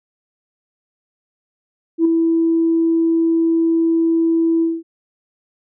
sine tone with ADSR envelope, 329.6 Hz, E4, in tune, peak -7 dBFS, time 1.98-4.83 s, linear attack 72 ms, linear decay 6 ms, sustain -5 dB, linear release 210 ms, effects tanh soft clip ceiling -6 dBFS

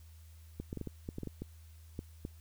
clicks, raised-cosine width 3 ms, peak -26 dBFS, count 12, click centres 0.6 / 0.729 / 0.773 / 0.813 / 0.873 / 1.089 / 1.184 / 1.233 / 1.273 / 1.42 / 1.991 / 2.251 s, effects added 80 Hz sine -52 dBFS peak until 2.4 s + white hiss -66 dBFS RMS until 2.4 s

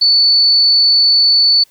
sine tone, 4475 Hz, C#8, 16 cents sharp, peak -7 dBFS, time 0.01-1.64 s, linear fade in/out 10 ms, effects white hiss -52 dBFS RMS until 1.7 s

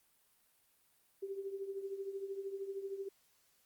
sine tone with tremolo, 392 Hz, G4, in tune, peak -36 dBFS, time 1.22-3.09 s, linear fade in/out 10 ms, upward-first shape triangle, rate 13 Hz, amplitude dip 75%, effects white hiss -72 dBFS RMS until 3.65 s + Opus 32 kbps

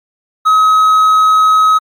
triangle tone, 1274 Hz, D#6, 41 cents sharp, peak -4 dBFS, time 0.45-1.79 s, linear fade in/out 20 ms, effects Opus 48 kbps

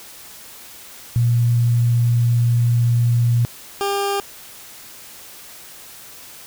sine / 20% pulse tone pair in turn, 118.9 / 399.9 Hz, A#2 / G4, +35 / +35 cents, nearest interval octave + major sixth, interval 2100 cents, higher second, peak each -13 / -14 dBFS, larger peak first, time 1.16-3.45 / 3.81-4.2 s, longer first, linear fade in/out 0 ms, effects white hiss -40 dBFS RMS until 6.46 s

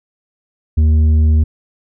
sine tone with tanh clipping, 77.78 Hz, D#2, in tune, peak -9 dBFS, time 0.77-1.44 s, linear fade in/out 10 ms, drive 6 dB, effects none

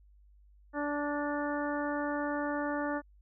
harmonic tone with a mistuned harmonic, 291.4 Hz, D4, 13 cents flat, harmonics 1 / 2 / 3 / 4 / 5 / 6, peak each -34 / -36 / -39 / -41 / -41 / -42 dBFS, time 0.73-3.02 s, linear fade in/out 50 ms, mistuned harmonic 6, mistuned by +17 cents, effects added 50 Hz sine -57 dBFS peak until 3.21 s

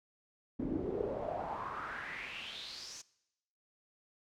brown noise with band-pass filter sweep, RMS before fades -40 dBFS, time 0.59-3.02 s, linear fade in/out 10 ms, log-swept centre 260 to 6400 Hz, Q 5.1, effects noise-tail reverb RT60 0.9 s tail -21 dB re dry

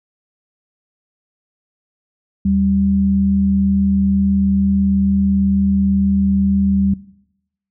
sine tone pair together, 77.78 / 195.99 Hz, D#2 / G3, 0 / 0 cents, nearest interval octave + major third, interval 1600 cents, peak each -21 / -13 dBFS, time 2.45-6.94 s, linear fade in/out 5 ms, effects noise-tail reverb RT60 0.8 s tail -19 dB re dry

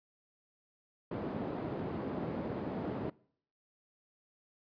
white band-pass noise, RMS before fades -38 dBFS, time 1.11-3.1 s, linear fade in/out 5 ms, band 120 to 420 Hz, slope 12 dB/octave, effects noise-tail reverb RT60 0.6 s tail -23 dB re dry + resampled to 11025 Hz

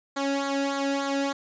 sawtooth tone with flanger, 277.2 Hz, C#4, in tune, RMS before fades -27 dBFS, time 0.16-1.33 s, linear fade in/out 10 ms, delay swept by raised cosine 0.36 to 0.95 ms, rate 3.4 Hz, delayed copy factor -0.75, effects resampled to 16000 Hz

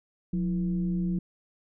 sine tone with frequency modulation, 179.2 Hz, F3, 45 cents sharp, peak -25 dBFS, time 0.33-1.19 s, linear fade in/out 5 ms, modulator 150 Hz, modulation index 0.51, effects none

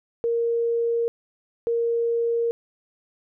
sine tone pair in turn, 466.2 / 466.2 Hz, A#4 / A#4, 0 / 0 cents, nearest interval unison, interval 0 cents, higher neither, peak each -20 / -20 dBFS, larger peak neither, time 0.24-1.08 / 1.67-2.51 s, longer neither, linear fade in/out 0 ms, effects none

